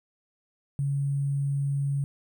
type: tone with sample-and-hold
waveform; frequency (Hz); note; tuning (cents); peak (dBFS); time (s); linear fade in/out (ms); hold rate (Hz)
sine; 140; C#3; +18; -24; 0.79-2.04; 0; 8820
effects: none

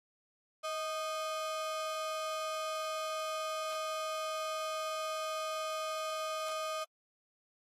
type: ring-modulated tone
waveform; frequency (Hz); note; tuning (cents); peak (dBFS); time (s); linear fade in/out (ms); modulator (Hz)
45% pulse; 932.3; A#5; 0; -32; 0.63-6.85; 20; 301
effects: low-pass 10000 Hz 12 dB/octave + AAC 48 kbps

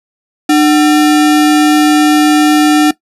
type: tone with sample-and-hold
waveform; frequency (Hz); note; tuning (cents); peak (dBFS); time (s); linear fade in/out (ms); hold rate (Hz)
sine; 301.3; D4; +44; -4; 0.49-2.91; 5; 1050
effects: noise-tail reverb RT60 0.1 s tail -18 dB re dry + low-pass 12000 Hz 12 dB/octave

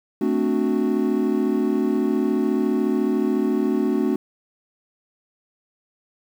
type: chord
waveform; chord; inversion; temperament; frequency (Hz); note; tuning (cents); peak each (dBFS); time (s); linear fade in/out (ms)
triangle; D dominant seventh; second; equal with one note detuned; 220 / 259.5 / 293.7 / 370; A3 / C4 / D4 / F#4; 0 / -14 / 0 / 0; -22; 0.21-4.16; 5
effects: 8-bit

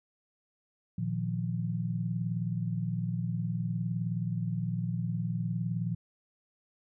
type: chord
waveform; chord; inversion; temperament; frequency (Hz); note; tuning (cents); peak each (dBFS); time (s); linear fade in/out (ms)
sine; Bb suspended fourth; none; just; 116.54 / 155.39 / 174.81; Bb2 / Eb3 / F3; 0 / -2 / +2; -33 / -36 / -33; 0.98-5.95; 5
effects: none

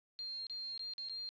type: tone with dropouts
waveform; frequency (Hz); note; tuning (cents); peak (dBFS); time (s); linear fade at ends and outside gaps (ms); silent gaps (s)
sine; 4201; C8; +6; -40; 0.19-1.29; 0; 0.468-0.498 / 0.777-0.794 / 0.936-0.981 / 1.087-1.096
effects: resampled to 11025 Hz + 11-bit

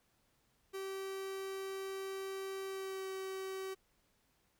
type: tone with pitch glide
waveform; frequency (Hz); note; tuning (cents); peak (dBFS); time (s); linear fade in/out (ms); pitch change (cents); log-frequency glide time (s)
45% pulse; 386.4 to 382.2; G4 to G4; -25 to -44; -40; 0.73-3.75; 20; -19; 2.66-3.08
effects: pink hiss -75 dBFS RMS until 4.59 s

